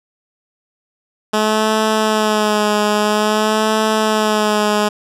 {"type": "tone with vibrato", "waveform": "10% pulse", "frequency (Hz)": 213.6, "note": "G#3", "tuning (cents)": 49, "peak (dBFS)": -5, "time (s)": [1.33, 4.89], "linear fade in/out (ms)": 10, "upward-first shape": "sine", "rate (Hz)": 0.5, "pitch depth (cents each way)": 34, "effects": ["low-pass 10000 Hz 12 dB/octave"]}